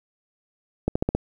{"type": "accelerating click train", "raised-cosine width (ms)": 2, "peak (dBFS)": -8, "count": 5, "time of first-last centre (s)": [0.88, 1.15], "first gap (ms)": 75, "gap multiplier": 0.93, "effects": ["8-bit"]}